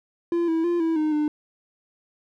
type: tone with pitch steps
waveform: triangle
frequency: 342 / 325.7 / 346.1 / 326.5 / 307.9 / 300.5 Hz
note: F4 / E4 / F4 / E4 / D#4 / D4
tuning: -36 / -21 / -16 / -17 / -18 / +40 cents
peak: -18 dBFS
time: 0.32-1.28 s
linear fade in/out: 2 ms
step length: 160 ms
effects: none